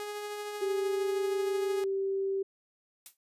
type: tone with tremolo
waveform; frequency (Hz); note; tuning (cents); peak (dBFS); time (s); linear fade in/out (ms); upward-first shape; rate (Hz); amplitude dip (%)
sawtooth; 415.3; G#4; 0; -31; 0-1.84; 0; triangle; 13; 30
type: tone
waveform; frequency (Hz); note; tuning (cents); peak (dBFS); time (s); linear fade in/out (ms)
sine; 389.2; G4; -12; -28; 0.61-2.43; 10
type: noise with exponential decay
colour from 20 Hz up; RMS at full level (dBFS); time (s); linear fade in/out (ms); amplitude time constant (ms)
blue; -41; 3.06-3.17; 1; 23
effects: resampled to 32000 Hz